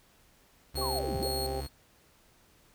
35% pulse tone with vibrato, 69.5 Hz, C#2, 5 cents sharp, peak -34 dBFS, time 0.74-1.67 s, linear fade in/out 10 ms, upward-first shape triangle, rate 7.7 Hz, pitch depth 13 cents each way
sawtooth tone with tremolo, 4307 Hz, C8, 49 cents sharp, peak -31 dBFS, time 0.75-1.69 s, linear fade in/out 20 ms, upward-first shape square, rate 2.1 Hz, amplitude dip 75%
harmonic tone, 131.8 Hz, C3, 13 cents sharp, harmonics 2 / 3 / 4 / 5 / 6, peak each -47 / -36 / -39 / -48 / -38 dBFS, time 0.77-1.61 s, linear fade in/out 10 ms
sine linear two-way sweep, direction down then up, 1155 to 61 to 610 Hz, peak -34 dBFS, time 0.81-1.28 s, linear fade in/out 10 ms, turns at 1.18 s
effects pink hiss -63 dBFS RMS until 2.74 s

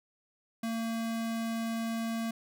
square tone, 227.4 Hz, A#3, 43 cents flat, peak -32 dBFS, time 0.63-2.31 s, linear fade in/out 5 ms, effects none

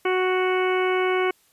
harmonic tone, 370 Hz, F#4, in tune, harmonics 1 / 2 / 3 / 4 / 5 / 6 / 7 / 8, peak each -21 / -29 / -29 / -31 / -38 / -29 / -40 / -37 dBFS, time 0.05-1.31 s, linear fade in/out 5 ms, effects white hiss -61 dBFS RMS until 1.52 s + resampled to 32000 Hz

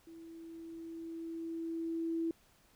sine tone with level ramp, 329.6 Hz, E4, in tune, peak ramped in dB -49 to -31 dBFS, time 0.07-2.31 s, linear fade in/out 2 ms, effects pink hiss -67 dBFS RMS until 2.75 s

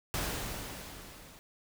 pink noise with level ramp, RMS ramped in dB -33 to -54 dBFS, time 0.14-1.39 s, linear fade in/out 0 ms, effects none

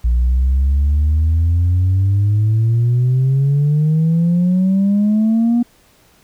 sine exponential sweep, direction up, 58.27 to 241.2 Hz, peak -9 dBFS, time 0.04-5.63 s, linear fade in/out 10 ms, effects tanh soft clip ceiling -9 dBFS + pink hiss -52 dBFS RMS until 6.23 s

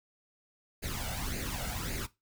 pink noise with flanger, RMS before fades -36 dBFS, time 0.82-2.07 s, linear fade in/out 20 ms, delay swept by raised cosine 0.44 to 1.43 ms, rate 1.8 Hz, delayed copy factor +0.7, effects noise-tail reverb RT60 0.2 s tail -17 dB re dry

